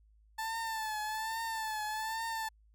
30% pulse tone with vibrato, 880 Hz, A5, in tune, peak -32 dBFS, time 0.38-2.49 s, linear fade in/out 10 ms, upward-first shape triangle, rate 1.2 Hz, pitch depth 66 cents each way, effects added 53 Hz sine -61 dBFS peak until 2.74 s

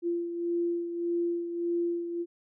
sine beating tone pair, 343.3 / 345 Hz, F4 / F4, -30 / -21 cents, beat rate 1.7 Hz, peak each -28 / -36 dBFS, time 0.02-2.26 s, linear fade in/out 50 ms, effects none

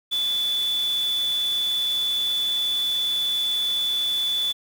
sine tone in noise, 3470 Hz, A7, 25 cents flat, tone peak -21 dBFS, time 0.11-4.53 s, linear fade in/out 20 ms, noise white, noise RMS -38 dBFS, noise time 0.11-4.53 s, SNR +14 dB, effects none

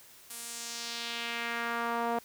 sawtooth tone with band-pass filter sweep, 234.2 Hz, A#3, 8 cents sharp, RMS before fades -35 dBFS, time 0.3-2.19 s, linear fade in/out 5 ms, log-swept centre 11000 to 740 Hz, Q 1.6, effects white hiss -55 dBFS RMS until 2.24 s

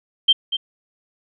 sine tone with echo, 3143 Hz, G7, 4 cents sharp, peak -9 dBFS, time 0.28-0.33 s, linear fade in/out 10 ms, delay 240 ms, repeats 1, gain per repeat -10 dB, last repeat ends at 0.57 s, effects none

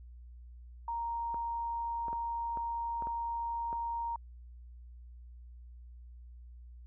sine tone, 932.3 Hz, A#5, in tune, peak -33 dBFS, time 0.88-4.16 s, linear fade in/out 2 ms
clicks, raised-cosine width 1 ms, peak -30 dBFS, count 7, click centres 1.344 / 2.083 / 2.13 / 2.573 / 3.023 / 3.071 / 3.729 s
effects added 60 Hz sine -48 dBFS peak until 6.86 s

